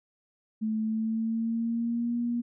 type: tone with pitch glide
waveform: sine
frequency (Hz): 218.3 to 238.1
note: A3 to A#3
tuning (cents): -13 to +37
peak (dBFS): -26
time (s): 0.61-2.42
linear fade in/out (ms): 20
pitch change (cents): +150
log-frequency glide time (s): 0.8-2.17
effects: none

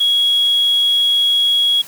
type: tone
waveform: sine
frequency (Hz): 3322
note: G#7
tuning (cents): 0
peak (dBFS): -10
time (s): 0-1.82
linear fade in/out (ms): 10
effects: tanh soft clip ceiling -8 dBFS + white hiss -37 dBFS RMS until 1.87 s

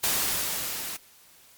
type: noise with level ramp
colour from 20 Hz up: white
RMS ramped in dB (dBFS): -24 to -35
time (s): 0.03-0.97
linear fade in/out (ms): 10
effects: white hiss -55 dBFS RMS until 1.57 s + MP3 96 kbps

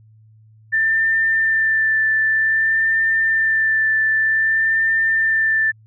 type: tone with vibrato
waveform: sine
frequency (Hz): 1779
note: A6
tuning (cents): +19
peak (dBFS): -14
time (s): 0.72-5.72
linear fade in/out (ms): 20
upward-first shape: sine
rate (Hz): 0.53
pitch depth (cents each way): 16
effects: added 109 Hz sine -46 dBFS peak until 5.86 s

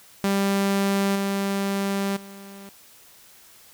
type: tone with level steps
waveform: sawtooth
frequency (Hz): 197.5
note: G3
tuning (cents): +13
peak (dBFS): -16 / -19 / -36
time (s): 0.24-2.69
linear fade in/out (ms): 0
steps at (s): 1.15 / 2.16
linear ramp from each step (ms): 10
effects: white hiss -51 dBFS RMS until 3.73 s

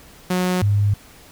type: tone pair in turn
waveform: sawtooth / sine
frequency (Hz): 182 / 102.14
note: F#3 / G#2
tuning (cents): -28 / -28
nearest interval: minor seventh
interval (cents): 1000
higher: first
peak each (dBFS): -14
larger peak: neither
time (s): 0.3-0.62 / 0.62-0.94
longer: neither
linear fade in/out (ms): 5
effects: pink hiss -46 dBFS RMS until 1.31 s

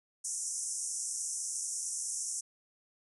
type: band-pass noise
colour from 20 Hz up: white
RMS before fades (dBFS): -37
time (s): 0.24-2.41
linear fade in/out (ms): 10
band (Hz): 5600 to 10000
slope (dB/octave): 96
effects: none

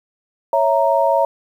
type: chord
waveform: sine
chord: A# diminished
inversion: first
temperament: equal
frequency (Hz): 554.4 / 659.3 / 932.3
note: C#5 / E5 / A#5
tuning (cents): 0 / 0 / 0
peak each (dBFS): -17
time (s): 0.53-1.25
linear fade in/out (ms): 2
effects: 8-bit

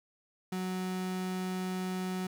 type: tone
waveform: 35% pulse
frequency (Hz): 185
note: F#3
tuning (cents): 0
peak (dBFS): -31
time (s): 0.52-2.27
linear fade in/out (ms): 5
effects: none

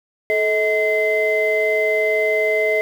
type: tone cluster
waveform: sine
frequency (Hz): 433.9 / 636 / 2062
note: A4 / D#5 / C7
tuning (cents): -24 / +38 / -26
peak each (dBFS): -19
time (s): 0.3-2.81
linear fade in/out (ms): 0
effects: tanh soft clip ceiling -8 dBFS + 7-bit

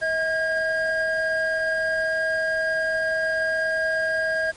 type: tone pair together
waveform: triangle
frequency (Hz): 640.4 / 1624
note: D#5 / G#6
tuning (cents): +50 / -39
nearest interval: octave + major third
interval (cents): 1611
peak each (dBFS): -23 / -21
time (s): 0.01-4.52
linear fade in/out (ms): 20
effects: pink hiss -47 dBFS RMS until 4.56 s + MP3 48 kbps

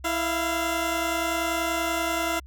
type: tone pair together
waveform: 15% pulse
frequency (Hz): 329.6 / 689.6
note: E4 / F5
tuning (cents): 0 / -22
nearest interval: octave + minor second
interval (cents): 1278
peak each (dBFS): -21 / -21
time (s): 0.04-2.4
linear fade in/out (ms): 10
effects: added 66 Hz sine -42 dBFS peak until 2.46 s

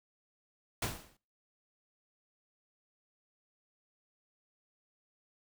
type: noise with exponential decay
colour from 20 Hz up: pink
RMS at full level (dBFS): -31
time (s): 0.82-1.17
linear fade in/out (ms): 5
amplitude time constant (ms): 74
effects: noise-tail reverb RT60 0.4 s tail -23 dB re dry

